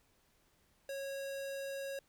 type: tone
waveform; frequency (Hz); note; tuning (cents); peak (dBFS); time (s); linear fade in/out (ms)
square; 549; C#5; -17; -40; 0.89-1.99; 2
effects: pink hiss -72 dBFS RMS until 2.08 s